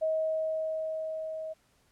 sine tone with level ramp, 634 Hz, D#5, 32 cents sharp, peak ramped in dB -25 to -35 dBFS, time 0.01-1.54 s, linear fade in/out 20 ms, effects pink hiss -68 dBFS RMS until 1.91 s + low-pass 12000 Hz 12 dB/octave

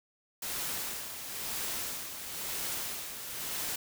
white noise with tremolo, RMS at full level -35 dBFS, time 0.42-3.76 s, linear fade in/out 5 ms, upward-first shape sine, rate 1 Hz, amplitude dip 55%, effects none

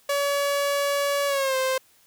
sawtooth tone with pitch glide, 567 to 523 Hz, C#5 to C5, +39 to -1 cents, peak -18 dBFS, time 0.09-1.78 s, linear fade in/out 5 ms, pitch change -140 cents, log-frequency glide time 1.27-1.56 s, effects white hiss -59 dBFS RMS until 2.06 s

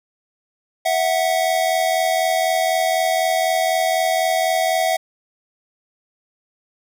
square tone pair together, 656 / 740 Hz, E5 / F#5, -9 / 0 cents, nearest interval major second, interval 209 cents, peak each -20 dBFS, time 0.85-4.97 s, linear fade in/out 10 ms, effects none

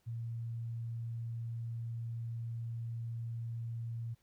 sine tone, 115.8 Hz, A#2, 11 cents flat, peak -37 dBFS, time 0.06-4.15 s, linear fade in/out 20 ms, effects pink hiss -75 dBFS RMS until 4.22 s

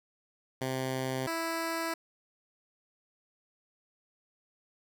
10% pulse tone pair in turn, 130.81 / 329.6 Hz, C3 / E4, 0 / 0 cents, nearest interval octave + major third, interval 1600 cents, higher second, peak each -23 dBFS, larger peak neither, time 0.61-1.27 / 1.27-1.94 s, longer second, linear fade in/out 5 ms, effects none

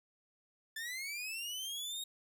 sawtooth linear sweep, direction up, 1745 to 3765 Hz, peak -36 dBFS, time 0.76-2.04 s, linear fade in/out 5 ms, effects none

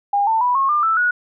sine tone with pitch steps, 809 / 892.5 / 984.6 / 1086.1 / 1198.2 / 1321.8 / 1458.2 Hz, G#5 / A5 / B5 / C#6 / D6 / E6 / F#6, -46 / +24 / -6 / -36 / +34 / +4 / -26 cents, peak -14 dBFS, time 0.13-1.11 s, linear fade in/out 5 ms, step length 140 ms, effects none

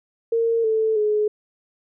sine tone with pitch steps, 459 / 440.6 / 422.9 Hz, A#4 / A4 / G#4, -27 / +2 / +31 cents, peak -17 dBFS, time 0.32-1.28 s, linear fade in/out 5 ms, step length 320 ms, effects none

